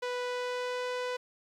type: tone with pitch glide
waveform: sawtooth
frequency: 494.1 to 498.1 Hz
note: B4 to B4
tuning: +1 to +15 cents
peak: -28 dBFS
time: 0.02-1.17 s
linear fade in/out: 10 ms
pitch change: +14 cents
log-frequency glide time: 0.24-0.87 s
effects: low-pass 5000 Hz 12 dB/octave + 11-bit